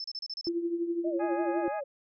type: tone bursts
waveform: sine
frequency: 5274 Hz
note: E8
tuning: in tune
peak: -34 dBFS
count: 7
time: 0-0.486 s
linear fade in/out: 2 ms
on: 42 ms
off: 32 ms
type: tone with tremolo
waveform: sine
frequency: 340.5 Hz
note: F4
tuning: 44 cents flat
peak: -25 dBFS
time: 0.47-1.68 s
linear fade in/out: 0 ms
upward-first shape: triangle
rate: 12 Hz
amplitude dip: 70%
type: tone with vibrato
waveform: sine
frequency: 589 Hz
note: D5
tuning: 5 cents sharp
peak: -33 dBFS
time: 1.04-1.84 s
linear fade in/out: 10 ms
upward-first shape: sine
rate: 5.9 Hz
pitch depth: 150 cents each way
type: harmonic tone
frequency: 415.3 Hz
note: G#4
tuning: in tune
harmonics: 2 / 3 / 4 / 5 / 6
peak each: -34 / -44 / -44 / -54 / -52 dBFS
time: 1.19-1.81 s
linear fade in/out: 20 ms
effects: none